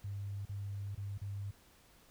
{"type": "tone with dropouts", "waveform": "sine", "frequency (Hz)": 100, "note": "G2", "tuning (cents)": 35, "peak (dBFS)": -38, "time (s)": [0.04, 1.51], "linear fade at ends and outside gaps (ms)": 5, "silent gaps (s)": [[0.453, 0.492], [0.95, 0.976], [1.178, 1.215]], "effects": ["pink hiss -64 dBFS RMS until 2.1 s"]}